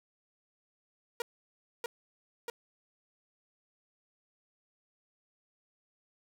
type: tone with echo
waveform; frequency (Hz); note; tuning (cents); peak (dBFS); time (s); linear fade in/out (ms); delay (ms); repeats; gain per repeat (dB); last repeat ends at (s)
sawtooth; 472.7; A#4; +24; -28; 1.2-1.22; 2; 640; 2; -2; 2.5
effects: none